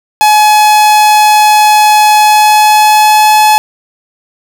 45% pulse tone with pitch glide, 848 to 854.9 Hz, G#5 to G#5, +36 to +50 cents, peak -3 dBFS, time 0.21-3.58 s, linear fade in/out 0 ms, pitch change +14 cents, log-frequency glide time 2.16-3.35 s, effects none

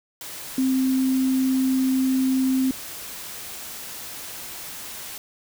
sine tone in noise, 261.6 Hz, C4, in tune, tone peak -18 dBFS, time 0.58-2.71 s, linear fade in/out 2 ms, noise white, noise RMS -36 dBFS, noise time 0.21-5.18 s, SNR +15 dB, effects none

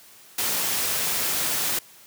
white noise, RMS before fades -25 dBFS, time 0.38-1.79 s, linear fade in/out 5 ms, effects white hiss -50 dBFS RMS until 2.06 s + high-pass 100 Hz 12 dB/octave

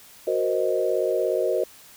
sine chord, C half-diminished seventh, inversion second, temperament equal, 370 / 466.2 / 523.3 / 622.3 Hz, Gb4 / Bb4 / C5 / Eb5, 0 / 0 / 0 / 0 cents, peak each -26 dBFS, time 0.27-1.64 s, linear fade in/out 5 ms, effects white hiss -49 dBFS RMS until 1.96 s

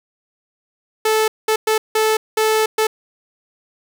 sawtooth tone bursts at uneven times, 436.5 Hz, A4, 14 cents flat, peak -10 dBFS, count 6, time 1.05-1.28 / 1.48-1.56 / 1.67-1.78 / 1.95-2.17 / 2.37-2.66 / 2.78-2.87 s, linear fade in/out 5 ms, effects none

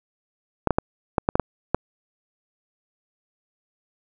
clicks, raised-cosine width 1 ms, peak -4 dBFS, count 8, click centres 0.673 / 0.707 / 0.785 / 1.182 / 1.289 / 1.355 / 1.397 / 1.746 s, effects none

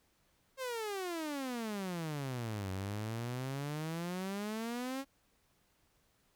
sawtooth exponential two-way sweep, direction down then up, 539 to 93 to 276.5 Hz, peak -33 dBFS, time 0.57-5.05 s, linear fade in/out 50 ms, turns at 2.71 s, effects pink hiss -73 dBFS RMS until 6.35 s

